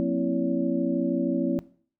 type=tone cluster; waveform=sine; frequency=178.9 / 233.1 / 266.3 / 332.3 / 565 Hz; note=F3 / A#3 / C4 / E4 / C#5; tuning=+42 / 0 / +31 / +14 / +33 cents; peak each=-30 / -29 / -27 / -28 / -32 dBFS; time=0-1.59 s; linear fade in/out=0 ms; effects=noise-tail reverb RT60 0.5 s tail -20 dB re dry